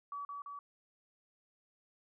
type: tone with echo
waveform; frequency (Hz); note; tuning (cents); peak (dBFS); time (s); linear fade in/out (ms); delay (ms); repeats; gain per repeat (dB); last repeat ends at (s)
sine; 1142; D6; -49; -39; 0.12-0.25; 2; 170; 2; -2; 0.59
effects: none